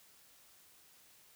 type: silence
effects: white hiss -63 dBFS RMS until 1.35 s